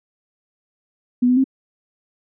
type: tone with pitch steps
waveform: sine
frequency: 246.4 / 250.7 / 265.5 Hz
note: B3 / B3 / C4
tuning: -4 / +26 / +25 cents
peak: -12 dBFS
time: 1.22-1.442 s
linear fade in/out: 10 ms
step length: 74 ms
effects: none